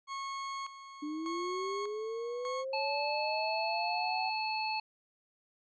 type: tone with tremolo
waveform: 40% pulse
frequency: 1094 Hz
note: C#6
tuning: 23 cents flat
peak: -36 dBFS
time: 0.07-2.65 s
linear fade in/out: 50 ms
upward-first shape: square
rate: 0.84 Hz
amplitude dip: 70%
type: linear sweep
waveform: sine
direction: up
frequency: 293.7 to 762 Hz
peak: -35 dBFS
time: 1.02-4.3 s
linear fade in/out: 10 ms
type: harmonic tone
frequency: 870 Hz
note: A5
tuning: 20 cents flat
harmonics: 1 / 3 / 5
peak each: -34 / -37 / -39 dBFS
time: 2.73-4.8 s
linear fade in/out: 5 ms
effects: resampled to 16000 Hz